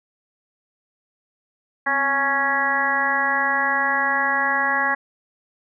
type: harmonic tone with a mistuned harmonic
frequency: 277.2 Hz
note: C#4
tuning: in tune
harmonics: 1 / 2 / 3 / 4 / 5 / 6 / 7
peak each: -34 / -32 / -25 / -25 / -32 / -22 / -24 dBFS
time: 1.86-4.95 s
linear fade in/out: 10 ms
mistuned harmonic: 1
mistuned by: -87 cents
effects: none